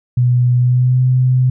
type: tone with pitch glide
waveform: sine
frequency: 123.47 to 127.68 Hz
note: B2 to C3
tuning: 0 to -42 cents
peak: -9 dBFS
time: 0.17-1.5 s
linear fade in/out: 5 ms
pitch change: +58 cents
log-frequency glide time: 0.58-1.02 s
effects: none